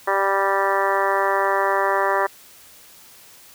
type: harmonic tone with a mistuned harmonic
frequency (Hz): 196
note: G3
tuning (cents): 0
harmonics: 2 / 3 / 4 / 5 / 6 / 7 / 8 / 9 / 10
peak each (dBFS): -25 / -24 / -26 / -23 / -25 / -30 / -31 / -27 / -32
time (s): 0.07-2.27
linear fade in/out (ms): 10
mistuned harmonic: 10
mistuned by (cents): -22
effects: white hiss -47 dBFS RMS until 3.54 s